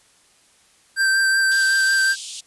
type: tone with vibrato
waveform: square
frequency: 1568 Hz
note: G6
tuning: in tune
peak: -16 dBFS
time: 0.96-2.16 s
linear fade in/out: 50 ms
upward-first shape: sine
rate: 5.4 Hz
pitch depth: 14 cents each way
type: band-pass noise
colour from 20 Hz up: pink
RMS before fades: -34 dBFS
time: 1.51-2.41 s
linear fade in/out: 10 ms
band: 3000 to 9700 Hz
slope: 48 dB/octave
effects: white hiss -56 dBFS RMS until 2.46 s + resampled to 24000 Hz